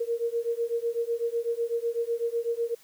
sine beating tone pair, 463 / 471 Hz, A#4 / A#4, -12 / +18 cents, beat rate 8 Hz, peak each -29 dBFS, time 0-2.75 s, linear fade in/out 10 ms, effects white hiss -57 dBFS RMS until 2.83 s

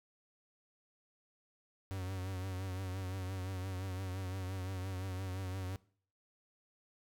45% pulse tone with vibrato, 93.8 Hz, F#2, 24 cents sharp, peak -38 dBFS, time 1.91-5.76 s, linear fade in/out 0 ms, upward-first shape triangle, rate 5.8 Hz, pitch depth 62 cents each way, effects noise-tail reverb RT60 0.5 s tail -21 dB re dry

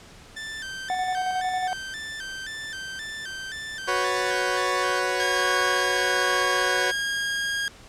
sawtooth tone with vibrato, 1659 Hz, G#6, 2 cents flat, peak -29 dBFS, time 0.36-5 s, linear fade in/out 10 ms, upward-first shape square, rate 1.9 Hz, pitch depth 110 cents each way
triangle tone with tremolo, 740 Hz, F#5, in tune, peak -21 dBFS, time 0.9-1.73 s, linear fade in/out 0 ms, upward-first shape square, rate 11 Hz, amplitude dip 35%
15% pulse chord, F# suspended fourth, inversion none, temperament equal, 370 / 493.9 / 554.4 Hz, F#4 / B4 / C#5, 0 / 0 / 0 cents, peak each -21 dBFS, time 3.87-6.92 s, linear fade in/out 20 ms
sawtooth tone, 1628 Hz, G#6, 35 cents flat, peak -21 dBFS, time 5.2-7.68 s, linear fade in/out 0 ms
effects pink hiss -48 dBFS RMS until 7.88 s + low-pass 8000 Hz 12 dB/octave

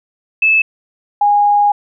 sine tone pair in turn, 2615 / 821.8 Hz, E7 / G#5, -15 / -18 cents, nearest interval octave + minor sixth, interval 2003 cents, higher first, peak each -8 dBFS, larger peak neither, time 0.42-0.62 / 1.21-1.72 s, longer second, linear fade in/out 5 ms, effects none

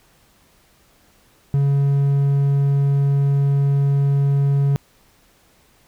triangle tone, 140 Hz, C#3, 18 cents sharp, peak -12 dBFS, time 1.54-4.76 s, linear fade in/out 0 ms, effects pink hiss -56 dBFS RMS until 5.87 s

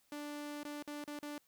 sawtooth tone with dropouts, 293.7 Hz, D4, in tune, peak -38 dBFS, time 0.12-1.38 s, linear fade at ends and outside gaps 2 ms, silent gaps 0.633-0.65 / 0.826-0.875 / 1.041-1.077 / 1.19-1.228 s, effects white hiss -73 dBFS RMS until 1.47 s

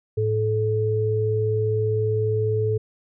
sine tone pair together, 108.12 / 432.5 Hz, A2 / A4, -30 / -30 cents, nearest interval 2 octaves, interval 2400 cents, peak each -22 / -22 dBFS, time 0.17-2.78 s, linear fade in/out 10 ms, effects none

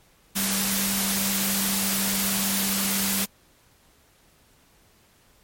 sine tone in noise, 196 Hz, G3, in tune, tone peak -28 dBFS, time 0.35-3.26 s, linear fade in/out 20 ms, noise white, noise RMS -25 dBFS, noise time 0.35-3.26 s, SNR -6 dB, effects pink hiss -59 dBFS RMS until 5.43 s + MP3 64 kbps

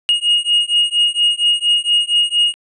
triangle beating tone pair, 2865 / 2869.3 Hz, F7 / F7, +44 / +46 cents, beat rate 4.3 Hz, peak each -14 dBFS, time 0.09-2.54 s, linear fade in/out 0 ms, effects resampled to 22050 Hz

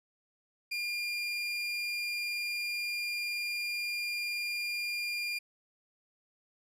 30% pulse tone, 2407 Hz, D7, 42 cents sharp, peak -30 dBFS, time 0.71-5.39 s, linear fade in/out 10 ms, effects low-pass 11000 Hz 12 dB/octave

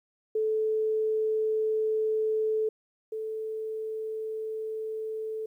sine tone pair in turn, 435.7 / 438.2 Hz, A4 / A4, -17 / -7 cents, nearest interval unison, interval 10 cents, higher second, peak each -24 / -31 dBFS, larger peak first, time 0.35-2.69 / 3.12-5.46 s, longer neither, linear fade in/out 5 ms, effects 11-bit

